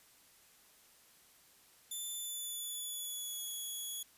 5% pulse tone with pitch glide, 3520 to 3363 Hz, A7 to G#7, 0 to +21 cents, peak -32 dBFS, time 1.91-4.03 s, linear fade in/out 5 ms, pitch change -79 cents, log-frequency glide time 2.15-3.54 s, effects white hiss -64 dBFS RMS until 4.17 s + resampled to 32000 Hz

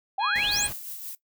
sine exponential sweep, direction up, 740 to 9220 Hz, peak -24 dBFS, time 0.18-0.67 s, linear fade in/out 5 ms
harmonic tone, 826 Hz, G#5, 10 cents flat, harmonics 1 / 2 / 3 / 4 / 5, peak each -37 / -32 / -32 / -33 / -34 dBFS, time 0.19-0.7 s, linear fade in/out 50 ms
pink noise, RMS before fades -39 dBFS, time 0.35-0.73 s, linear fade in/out 10 ms
violet noise with tremolo, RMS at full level -36 dBFS, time 0.51-1.15 s, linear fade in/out 2 ms, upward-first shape sine, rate 5.7 Hz, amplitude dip 40%
effects noise-tail reverb RT60 0.1 s tail -17 dB re dry

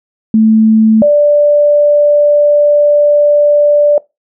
sine tone pair in turn, 219.9 / 587.1 Hz, A3 / D5, -1 / -1 cents, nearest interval octave + perfect fourth, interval 1700 cents, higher second, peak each -4 dBFS, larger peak neither, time 0.34-1.02 / 1.02-3.98 s, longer second, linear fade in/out 2 ms, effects noise-tail reverb RT60 0.2 s tail -21 dB re dry

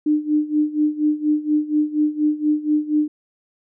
sine tone with tremolo, 301.6 Hz, D4, 46 cents sharp, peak -13 dBFS, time 0.06-3.08 s, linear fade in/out 5 ms, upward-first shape sine, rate 4.2 Hz, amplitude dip 85%, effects none

